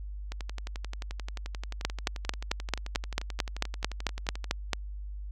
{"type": "two click trains", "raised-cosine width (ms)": 0.2, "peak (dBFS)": [-21, -9], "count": [48, 14], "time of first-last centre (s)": [[0.32, 4.443], [1.85, 4.732]], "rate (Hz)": [11.4, 4.51], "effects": ["added 50 Hz sine -36 dBFS peak until 5.31 s"]}